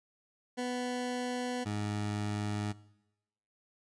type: tone pair in turn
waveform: 20% pulse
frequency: 247.9 / 104.23 Hz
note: B3 / G#2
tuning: +7 / +7 cents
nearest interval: octave + minor third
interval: 1500 cents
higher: first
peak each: -28 dBFS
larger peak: neither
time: 0.57-1.65 / 1.65-2.73 s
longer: neither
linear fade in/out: 20 ms
effects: noise-tail reverb RT60 0.9 s tail -20 dB re dry + resampled to 22050 Hz